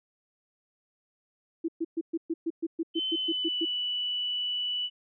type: tone bursts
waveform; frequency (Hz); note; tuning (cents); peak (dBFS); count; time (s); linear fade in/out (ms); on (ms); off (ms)
sine; 329.6; E4; 0; -26; 13; 1.64-3.652; 10; 44; 120
type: tone with pitch glide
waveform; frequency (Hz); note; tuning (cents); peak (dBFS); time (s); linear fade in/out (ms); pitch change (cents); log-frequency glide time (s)
sine; 3060 to 2963; G7 to F#7; -42 to +2; -28; 2.94-4.9; 50; -56; 3.11-3.59
effects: none